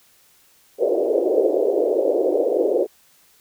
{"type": "band-pass noise", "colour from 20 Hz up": "white", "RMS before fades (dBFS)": -19, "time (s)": [0.78, 2.87], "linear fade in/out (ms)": 50, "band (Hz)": [340, 570], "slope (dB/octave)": 48, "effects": ["white hiss -56 dBFS RMS until 3.4 s"]}